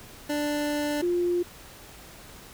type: tone pair in turn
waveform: 25% pulse / sine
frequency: 294.5 / 351.4 Hz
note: D4 / F4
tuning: +5 / +11 cents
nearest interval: minor third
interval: 306 cents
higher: second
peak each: -22 dBFS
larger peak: neither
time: 0.29-1.02 / 1.02-1.43 s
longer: first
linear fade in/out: 10 ms
effects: pink hiss -47 dBFS RMS until 2.53 s